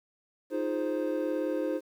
triangle chord, F minor seventh, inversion third, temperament equal, 311.1 / 349.2 / 415.3 / 523.3 Hz, Eb4 / F4 / Ab4 / C5, 0 / 0 / 0 / 0 cents, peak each -30 / -34 / -35 / -30 dBFS, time 0.5-1.81 s, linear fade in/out 50 ms, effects 10-bit

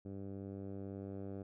10% pulse tone with low-pass filter sweep, 98 Hz, G2, in tune, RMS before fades -45 dBFS, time 0.05-1.43 s, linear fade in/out 5 ms, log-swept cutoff 370 to 560 Hz, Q 0.8, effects none

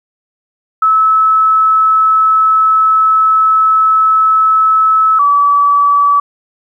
sine tone pair in turn, 1300 / 1147.7 Hz, E6 / D6, -24 / -40 cents, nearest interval major second, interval 216 cents, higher first, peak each -6 dBFS, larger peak neither, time 0.82-5.19 / 5.19-6.2 s, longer first, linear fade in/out 5 ms, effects 8-bit

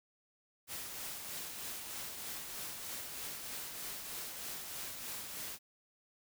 white noise with tremolo, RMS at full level -42 dBFS, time 0.67-5.59 s, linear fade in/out 50 ms, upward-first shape triangle, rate 3.2 Hz, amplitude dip 40%, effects none

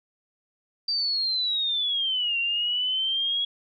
sine linear two-way sweep, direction down then up, 4687 to 2744 to 3334 Hz, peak -23 dBFS, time 0.88-3.45 s, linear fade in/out 5 ms, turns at 2.38 s, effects none

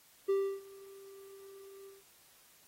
triangle tone with ADSR envelope, 392 Hz, G4, in tune, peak -24 dBFS, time 0.28-2.04 s, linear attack 16 ms, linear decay 310 ms, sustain -24 dB, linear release 170 ms, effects white hiss -63 dBFS RMS until 2.67 s + AAC 48 kbps

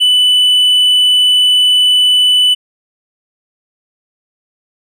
triangle tone, 2987 Hz, F#7, 16 cents sharp, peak -5 dBFS, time 0-2.55 s, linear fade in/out 20 ms, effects none

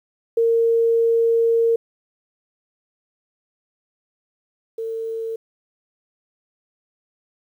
sine tone pair in turn, 460 / 451.1 Hz, A#4 / A4, -23 / +43 cents, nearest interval unison, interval 34 cents, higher first, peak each -14 / -24 dBFS, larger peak first, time 0.37-1.76 / 4.78-5.36 s, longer first, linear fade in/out 5 ms, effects 9-bit

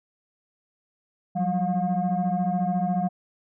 sine tone cluster, 177.3 / 191.4 / 714 Hz, F3 / G3 / F5, +26 / -41 / +38 cents, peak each -25 dBFS, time 1.35-3.09 s, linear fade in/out 20 ms, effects tanh soft clip ceiling -17 dBFS

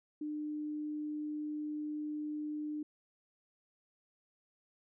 sine tone, 300.9 Hz, D4, 42 cents sharp, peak -36 dBFS, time 0.21-2.83 s, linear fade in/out 5 ms, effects none

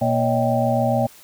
sine tone cluster, 121.3 / 234.8 / 566 / 633 / 785 Hz, B2 / A#3 / C#5 / D#5 / G5, -31 / +13 / +36 / +30 / +2 cents, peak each -23 dBFS, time 0.01-1.07 s, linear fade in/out 10 ms, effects white hiss -47 dBFS RMS until 1.23 s

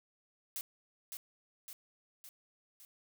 blue noise with echo, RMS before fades -40 dBFS, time 0.56-0.61 s, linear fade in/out 0 ms, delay 560 ms, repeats 4, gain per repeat -4 dB, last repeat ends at 2.85 s, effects none

